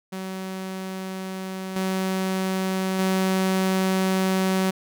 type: tone with level steps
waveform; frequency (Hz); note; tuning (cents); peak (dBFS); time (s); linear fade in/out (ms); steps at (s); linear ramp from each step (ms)
sawtooth; 188.9; F#3; +36; -26 / -19 / -16; 0.12-4.71; 10; 1.76 / 2.99; 2
effects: none